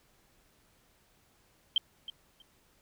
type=tone with echo; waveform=sine; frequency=3136 Hz; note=G7; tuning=in tune; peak=-22 dBFS; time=1.76-1.78 s; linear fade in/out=2 ms; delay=320 ms; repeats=2; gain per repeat=-15 dB; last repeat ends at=2.42 s; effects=pink hiss -67 dBFS RMS until 2.81 s